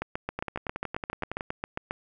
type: two click trains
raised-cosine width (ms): 0.5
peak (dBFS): -15 / -17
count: 15 / 12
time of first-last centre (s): 0.02-1.909 / 0.39-1.409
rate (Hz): 7.41 / 10.8
effects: none